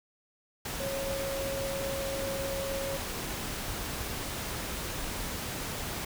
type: tone in noise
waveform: sine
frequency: 547 Hz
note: C#5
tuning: 23 cents flat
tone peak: -33 dBFS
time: 0.8-2.97 s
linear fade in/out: 5 ms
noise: pink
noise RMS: -36 dBFS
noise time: 0.65-6.05 s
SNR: 0 dB
effects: none